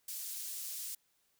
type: high-pass noise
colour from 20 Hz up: pink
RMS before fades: -42 dBFS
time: 0.08-0.95 s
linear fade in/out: 5 ms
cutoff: 7000 Hz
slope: 12 dB/octave
effects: white hiss -75 dBFS RMS until 1.39 s